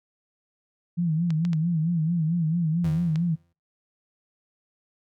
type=tone with vibrato; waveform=sine; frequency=164.81 Hz; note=E3; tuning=in tune; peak=-21 dBFS; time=0.97-3.36 s; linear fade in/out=20 ms; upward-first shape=sine; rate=4.5 Hz; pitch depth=110 cents each way
type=clicks; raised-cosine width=0.2 ms; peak=-21 dBFS; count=4; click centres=1.305 / 1.451 / 1.532 / 3.158 s
type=tone with exponential decay; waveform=40% pulse; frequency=86 Hz; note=F2; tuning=26 cents flat; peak=-30 dBFS; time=2.84-3.53 s; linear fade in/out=5 ms; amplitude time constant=150 ms
effects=noise-tail reverb RT60 0.3 s tail -25 dB re dry